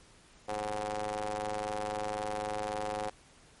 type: ring-modulated tone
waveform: sawtooth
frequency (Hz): 103.83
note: G#2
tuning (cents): 0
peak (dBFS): -26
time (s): 0.48-3.1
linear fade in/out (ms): 10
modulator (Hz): 634
effects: pink hiss -59 dBFS RMS until 3.6 s + MP3 48 kbps